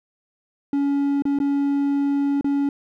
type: tone with dropouts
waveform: triangle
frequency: 281.6 Hz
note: C#4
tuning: 27 cents sharp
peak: -16 dBFS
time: 0.73-2.69 s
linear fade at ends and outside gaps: 2 ms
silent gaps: 1.222-1.253 / 1.388-1.401 / 2.411-2.444 s
effects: none